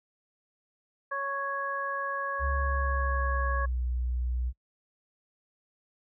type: harmonic tone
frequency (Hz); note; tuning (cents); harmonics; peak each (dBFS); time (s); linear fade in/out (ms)
554.4; C#5; 0; 1 / 2 / 3; -37 / -32 / -34; 1.11-3.66; 10
type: tone with pitch glide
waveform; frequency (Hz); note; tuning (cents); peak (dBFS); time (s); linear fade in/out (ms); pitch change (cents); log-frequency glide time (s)
sine; 69 to 61.47; C#2 to B1; -7 to -7; -27; 2.39-4.53; 50; -200; 2.63-3.82
effects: noise-tail reverb RT60 0.1 s tail -25 dB re dry